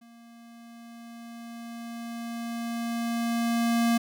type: tone with level ramp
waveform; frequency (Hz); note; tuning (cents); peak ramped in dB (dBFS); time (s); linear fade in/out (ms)
square; 233.1; A#3; 0; -51 to -21; 0.01-3.98; 10
effects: none